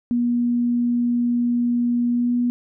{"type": "tone with pitch glide", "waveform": "sine", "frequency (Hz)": [240.4, 242.9], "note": ["B3", "B3"], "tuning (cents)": [-46, -29], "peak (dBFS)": -17, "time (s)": [0.11, 2.5], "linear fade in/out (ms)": 0, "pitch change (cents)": 17, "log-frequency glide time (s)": [2.1, 2.34], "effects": []}